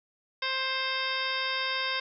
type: harmonic tone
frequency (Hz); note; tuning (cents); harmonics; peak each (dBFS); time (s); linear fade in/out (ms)
526; C5; +9; 1 / 2 / 3 / 4 / 5 / 6 / 7 / 9 / 10; -40 / -35 / -35 / -35 / -37 / -39 / -35 / -39 / -40; 0.42-2; 5
effects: none